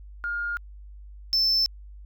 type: tone pair in turn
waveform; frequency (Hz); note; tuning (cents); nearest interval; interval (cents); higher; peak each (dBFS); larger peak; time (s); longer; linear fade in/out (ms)
sine; 1416 / 5294; F6 / E8; +23 / +7; octave + major seventh; 2284; second; -26 / -17; second; 0.24-0.57 / 1.33-1.66; neither; 0
effects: tanh soft clip ceiling -18 dBFS + added 50 Hz sine -41 dBFS peak until 2.05 s